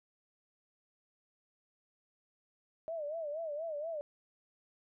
sine tone with vibrato, 622.3 Hz, D#5, in tune, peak -36 dBFS, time 2.88-4.01 s, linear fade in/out 0 ms, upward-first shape sine, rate 4.2 Hz, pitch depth 130 cents each way, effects none

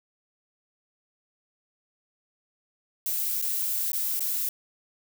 violet noise with dropouts, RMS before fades -28 dBFS, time 3.06-4.49 s, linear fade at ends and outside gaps 2 ms, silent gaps 3.416-3.423 / 3.919-3.931 / 4.195-4.205 s, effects none

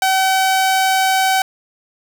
sawtooth tone, 762 Hz, G5, 49 cents flat, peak -9 dBFS, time 0.02-1.42 s, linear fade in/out 2 ms, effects none

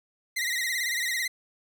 sawtooth tone with vibrato, 1972 Hz, B6, 3 cents flat, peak -23 dBFS, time 0.36-1.28 s, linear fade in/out 10 ms, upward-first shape sine, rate 18 Hz, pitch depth 100 cents each way, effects none

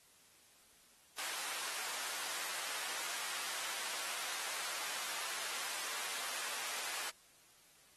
pink high-pass noise, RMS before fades -42 dBFS, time 1.18-7.1 s, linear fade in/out 5 ms, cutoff 1000 Hz, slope 12 dB/octave, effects white hiss -65 dBFS RMS until 7.96 s + AAC 32 kbps

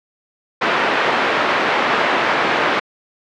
white band-pass noise, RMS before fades -17 dBFS, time 0.61-2.8 s, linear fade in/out 10 ms, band 280 to 1800 Hz, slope 12 dB/octave, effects low-pass 4000 Hz 12 dB/octave

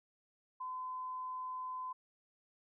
sine tone, 1020 Hz, C6, 44 cents flat, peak -39 dBFS, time 0.6-1.93 s, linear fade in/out 10 ms, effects none

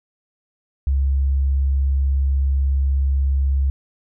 sine tone, 68.2 Hz, C#2, 28 cents flat, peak -15 dBFS, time 0.87-3.7 s, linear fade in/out 0 ms, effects none

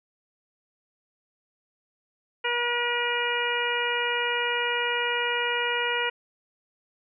harmonic tone, 480 Hz, B4, 49 cents flat, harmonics 1 / 2 / 3 / 4 / 5 / 6, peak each -31 / -31 / -31 / -31 / -31 / -31 dBFS, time 2.44-6.1 s, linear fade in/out 10 ms, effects none

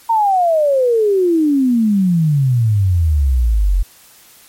sine exponential sweep, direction down, 932.3 to 42.75 Hz, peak -10 dBFS, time 0.09-3.83 s, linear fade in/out 10 ms, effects white hiss -45 dBFS RMS until 4.48 s + MP3 64 kbps

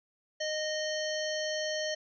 harmonic tone, 617 Hz, D#5, 15 cents flat, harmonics 1 / 3 / 5 / 7 / 9 / 10, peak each -33 / -38 / -40 / -41 / -43 / -43 dBFS, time 0.4-1.95 s, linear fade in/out 10 ms, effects none

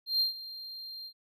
triangle tone with ADSR envelope, 4186 Hz, C8, in tune, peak -22 dBFS, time 0.06-1.13 s, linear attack 140 ms, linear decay 130 ms, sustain -17 dB, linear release 71 ms, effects none

